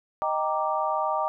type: chord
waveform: sine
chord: Eb major seventh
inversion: none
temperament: equal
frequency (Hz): 622.3 / 784 / 932.3 / 1174.7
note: Eb5 / G5 / Bb5 / D6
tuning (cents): 0 / 0 / 0 / 0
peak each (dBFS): -29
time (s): 0.22-1.28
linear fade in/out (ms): 0
effects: none